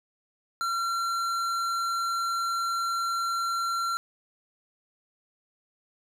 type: tone with tanh clipping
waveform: sine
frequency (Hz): 1365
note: F6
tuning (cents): -40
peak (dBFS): -28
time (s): 0.61-3.97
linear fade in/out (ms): 0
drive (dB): 15
effects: none